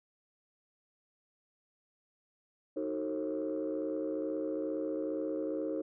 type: chord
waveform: sine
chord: D# diminished seventh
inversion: none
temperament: just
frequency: 311.1 / 373.4 / 448 / 537.6 Hz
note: D#4 / F#4 / A4 / C5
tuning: 0 / +16 / +31 / +47 cents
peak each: -35 / -40 / -38 / -37 dBFS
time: 2.76-5.82 s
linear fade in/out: 10 ms
effects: tanh soft clip ceiling -26 dBFS